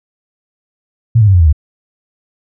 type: tone with pitch steps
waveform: sine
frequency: 115.5 / 105.91 / 97.12 / 89.06 / 81.67 / 74.89 Hz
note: A#2 / G#2 / G2 / F2 / E2 / D2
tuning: -16 / +34 / -16 / +34 / -16 / +34 cents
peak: -4 dBFS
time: 1.15-1.528 s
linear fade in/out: 10 ms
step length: 63 ms
effects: none